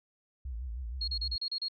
sine tone with vibrato, 60.6 Hz, B1, 32 cents flat, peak -35 dBFS, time 0.45-1.36 s, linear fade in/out 5 ms, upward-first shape triangle, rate 6.4 Hz, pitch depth 210 cents each way
sine tone bursts, 4294 Hz, C8, 44 cents sharp, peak -31 dBFS, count 7, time 1.01-1.684 s, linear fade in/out 5 ms, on 68 ms, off 33 ms
effects none

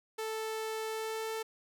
sawtooth tone with pitch glide, 440 to 443.3 Hz, A4 to A4, 0 to +13 cents, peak -31 dBFS, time 0.18-1.43 s, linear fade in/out 10 ms, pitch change +13 cents, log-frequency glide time 0.88-1.32 s, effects none

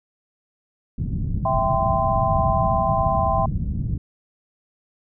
white low-pass noise, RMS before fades -24 dBFS, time 0.98-3.98 s, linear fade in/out 5 ms, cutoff 170 Hz, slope 24 dB/octave
sine chord, C major, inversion first, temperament equal with one note detuned, 659.3 / 784 / 1033.9 Hz, E5 / G5 / C6, 0 / 0 / -21 cents, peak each -23 dBFS, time 1.45-3.46 s, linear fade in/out 5 ms
effects none

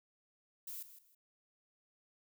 violet noise with echo, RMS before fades -45 dBFS, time 0.67-0.83 s, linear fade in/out 5 ms, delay 160 ms, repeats 2, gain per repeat -12 dB, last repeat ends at 1.15 s, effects none

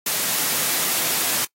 white high-pass noise, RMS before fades -22 dBFS, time 0.06-1.45 s, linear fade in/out 5 ms, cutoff 120 Hz, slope 24 dB/octave, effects noise-tail reverb RT60 0.1 s tail -23 dB re dry + AAC 48 kbps

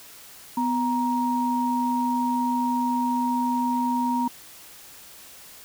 sine tone pair together, 249 / 940 Hz, B3 / A#5, +14 / +14 cents, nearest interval octave + major seventh, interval 2300 cents, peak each -24 dBFS, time 0.57-4.28 s, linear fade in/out 5 ms, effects white hiss -46 dBFS RMS until 5.64 s

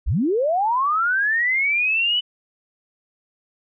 sine linear sweep, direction up, 32.58 to 3000 Hz, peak -17 dBFS, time 0.06-2.21 s, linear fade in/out 20 ms, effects none

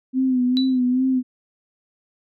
sine tone with vibrato, 255.2 Hz, C4, 43 cents flat, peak -16 dBFS, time 0.13-1.23 s, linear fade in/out 50 ms, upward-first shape sine, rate 2.4 Hz, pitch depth 51 cents each way
sine tone with exponential decay, 3951 Hz, B7, in tune, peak -20 dBFS, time 0.57-0.79 s, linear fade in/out 0 ms, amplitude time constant 46 ms
effects none

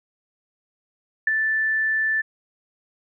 sine tone with ADSR envelope, 1760 Hz, A6, in tune, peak -14 dBFS, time 1.27-2.22 s, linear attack 4 ms, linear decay 18 ms, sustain -5 dB, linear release 15 ms, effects none

